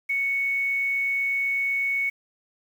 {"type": "tone with quantisation", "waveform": "sine", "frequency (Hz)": 2218, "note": "C#7", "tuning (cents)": 0, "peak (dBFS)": -22, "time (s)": [0.09, 2.1], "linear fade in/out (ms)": 10, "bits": 8, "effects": []}